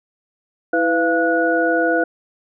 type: tone cluster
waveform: sine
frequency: 328 / 499.9 / 687 / 1463 Hz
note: E4 / B4 / F5 / F#6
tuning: -9 / +21 / -29 / -20 cents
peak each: -20 dBFS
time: 0.73-2.04 s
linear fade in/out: 5 ms
effects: none